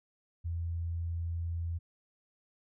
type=tone; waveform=sine; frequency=84.3 Hz; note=E2; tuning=39 cents sharp; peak=-32 dBFS; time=0.44-1.79 s; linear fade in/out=20 ms; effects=none